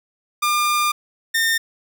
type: tone pair in turn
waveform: sawtooth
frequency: 1202 / 1818.7 Hz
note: D6 / A#6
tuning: +40 / -43 cents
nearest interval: perfect fifth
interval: 717 cents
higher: second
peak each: -13 dBFS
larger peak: neither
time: 0.42-0.92 / 1.34-1.58 s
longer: first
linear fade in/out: 10 ms
effects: 9-bit